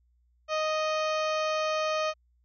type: harmonic tone with a mistuned harmonic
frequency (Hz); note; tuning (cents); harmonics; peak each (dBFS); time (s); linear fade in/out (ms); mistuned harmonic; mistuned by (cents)
622.3; D#5; 0; 1 / 2 / 3 / 4 / 5 / 6 / 7 / 8 / 9 / 10; -28 / -31 / -41 / -37 / -41 / -47 / -43 / -48 / -49 / -48; 0.48-2.14; 50; 8; +36
effects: added 60 Hz sine -64 dBFS peak until 2.44 s